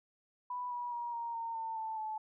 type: tone with pitch steps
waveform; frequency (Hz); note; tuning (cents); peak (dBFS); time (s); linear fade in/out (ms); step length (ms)
sine; 987.8 / 969.7 / 951.9 / 934.5 / 917.4 / 900.6 / 884.1 / 867.9; B5 / B5 / A#5 / A#5 / A#5 / A5 / A5 / A5; 0 / -32 / +36 / +4 / -28 / +40 / +8 / -24; -36; 0.5-2.18; 5; 210
effects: none